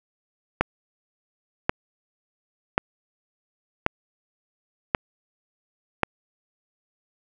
click train, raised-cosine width 0.5 ms, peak -3 dBFS, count 6, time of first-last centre 0.61-6.033 s, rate 0.922 Hz, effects none

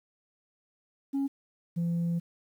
sine tone pair in turn, 275.6 / 170.11 Hz, C#4 / F3, -10 / -45 cents, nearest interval minor sixth, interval 835 cents, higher first, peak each -24 dBFS, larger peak neither, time 1.13-1.28 / 1.76-2.2 s, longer second, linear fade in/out 20 ms, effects tanh soft clip ceiling -25 dBFS + 10-bit

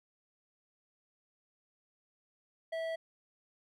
sine tone with hard clipping, 653 Hz, E5, 17 cents flat, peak -36 dBFS, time 2.72-2.96 s, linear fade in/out 10 ms, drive 10 dB, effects none

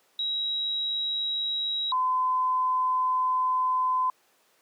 sine tone pair in turn, 3851 / 1020 Hz, B7 / C6, -44 / -44 cents, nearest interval octave + major seventh, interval 2300 cents, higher first, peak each -26 / -22 dBFS, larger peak second, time 0.19-1.92 / 1.92-4.1 s, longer second, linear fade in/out 2 ms, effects pink hiss -64 dBFS RMS until 4.61 s + high-pass 400 Hz 12 dB/octave

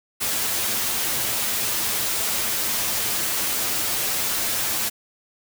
white noise with comb filter, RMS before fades -24 dBFS, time 0.2-4.9 s, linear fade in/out 20 ms, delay 9.1 ms, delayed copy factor +0.55, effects none

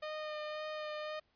sawtooth tone with vibrato, 611 Hz, D#5, 32 cents flat, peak -35 dBFS, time 0.02-1.2 s, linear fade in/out 10 ms, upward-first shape sine, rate 1.9 Hz, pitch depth 14 cents each way, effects pink hiss -75 dBFS RMS until 1.35 s + resampled to 11025 Hz

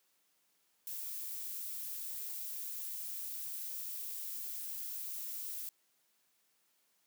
violet noise, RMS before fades -42 dBFS, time 0.87-5.69 s, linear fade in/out 0 ms, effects white hiss -75 dBFS RMS until 7.06 s + high-pass 150 Hz 12 dB/octave

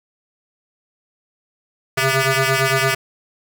10% pulse ring-modulated tone, 268.4 Hz, C4, 44 cents sharp, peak -4 dBFS, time 1.97-2.95 s, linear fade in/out 10 ms, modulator 935 Hz, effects none

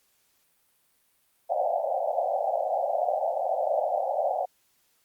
white band-pass noise, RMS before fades -27 dBFS, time 1.49-4.46 s, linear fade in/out 20 ms, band 540 to 790 Hz, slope 96 dB/octave, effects white hiss -68 dBFS RMS until 5.04 s + Opus 48 kbps

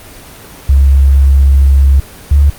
sine tone pair in turn, 68.4 / 71.38 Hz, C#2 / D2, -23 / -49 cents, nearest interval minor second, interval 74 cents, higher second, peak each -3 dBFS, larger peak neither, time 0.69-2 / 2.31-2.5 s, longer first, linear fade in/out 5 ms, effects pink hiss -33 dBFS RMS until 2.58 s + Opus 24 kbps

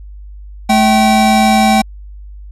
square tone pair together, 216.6 / 771.9 Hz, A3 / G5, -27 / -27 cents, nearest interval octave + minor seventh, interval 2200 cents, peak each -11 dBFS, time 0.69-1.82 s, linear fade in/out 10 ms, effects added 50 Hz sine -29 dBFS peak until 2.51 s + low-pass 11000 Hz 12 dB/octave

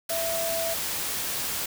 sine tone in noise, 663 Hz, E5, 10 cents sharp, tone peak -28 dBFS, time 0.1-0.74 s, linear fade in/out 5 ms, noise white, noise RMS -30 dBFS, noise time 0.09-1.66 s, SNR -1 dB, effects none

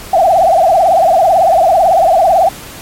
sine tone with vibrato, 710 Hz, F5, 28 cents sharp, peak -5 dBFS, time 0.13-2.49 s, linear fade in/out 5 ms, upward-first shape triangle, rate 18 Hz, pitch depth 220 cents each way, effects pink hiss -30 dBFS RMS until 2.81 s + MP3 64 kbps

